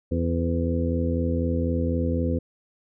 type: harmonic tone with a mistuned harmonic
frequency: 84 Hz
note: E2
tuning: 33 cents sharp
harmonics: 1 / 2 / 3 / 4 / 5 / 6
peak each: -25 / -30 / -27 / -33 / -36 / -30 dBFS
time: 0.11-2.39 s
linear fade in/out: 10 ms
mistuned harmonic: 5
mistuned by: +50 cents
effects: none